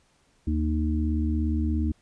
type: harmonic tone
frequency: 77.1 Hz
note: D#2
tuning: 15 cents flat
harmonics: 1 / 3 / 4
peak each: -24 / -29 / -30 dBFS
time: 0.47-1.92 s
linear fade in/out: 5 ms
effects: pink hiss -65 dBFS RMS until 2.01 s + resampled to 22050 Hz